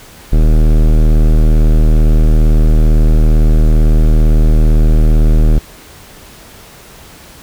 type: tone with hard clipping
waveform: sine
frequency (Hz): 38.89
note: D#1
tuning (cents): 0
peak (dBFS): -7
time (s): 0.32-5.59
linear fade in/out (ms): 10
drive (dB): 18
effects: pink hiss -37 dBFS RMS until 7.42 s